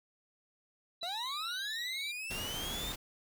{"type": "tone with vibrato", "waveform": "sine", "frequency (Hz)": 3882, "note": "B7", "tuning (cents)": -31, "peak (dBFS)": -38, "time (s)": [1.01, 2.12], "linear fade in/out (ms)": 10, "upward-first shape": "square", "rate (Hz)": 18, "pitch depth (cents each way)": 34}
{"type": "linear sweep", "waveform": "40% pulse", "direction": "up", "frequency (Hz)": [657, 3670], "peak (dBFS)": -38, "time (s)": [1.03, 2.92], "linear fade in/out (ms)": 0}
{"type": "noise", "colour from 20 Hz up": "pink", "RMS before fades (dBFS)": -41, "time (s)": [2.3, 2.96], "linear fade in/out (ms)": 10}
{"effects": []}